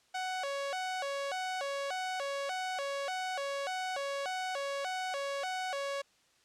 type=tone with vibrato; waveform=sawtooth; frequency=644 Hz; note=E5; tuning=41 cents flat; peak=-30 dBFS; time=0.14-6.02 s; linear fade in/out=10 ms; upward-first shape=square; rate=1.7 Hz; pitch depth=250 cents each way; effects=white hiss -68 dBFS RMS until 6.44 s + low-pass 7000 Hz 12 dB/octave